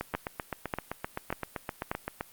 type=two click trains; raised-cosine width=0.5 ms; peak=-14 / -17 dBFS; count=4 / 18; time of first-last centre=0.15-1.915 / 0.01-2.209 s; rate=1.7 / 7.73 Hz; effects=white hiss -55 dBFS RMS until 2.32 s + Opus 48 kbps